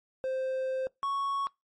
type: tone pair in turn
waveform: triangle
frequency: 523 / 1108.8 Hz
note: C5 / C#6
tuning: -1 / 0 cents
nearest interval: octave + minor second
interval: 1301 cents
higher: second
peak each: -27 / -26 dBFS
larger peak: second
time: 0.24-0.87 / 1.03-1.47 s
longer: first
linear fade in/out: 0 ms
effects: noise-tail reverb RT60 0.2 s tail -24 dB re dry + MP3 48 kbps